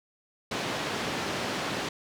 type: band-pass noise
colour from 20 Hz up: pink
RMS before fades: -32 dBFS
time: 0.51-1.89 s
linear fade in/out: 5 ms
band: 180 to 4700 Hz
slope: 12 dB/octave
effects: none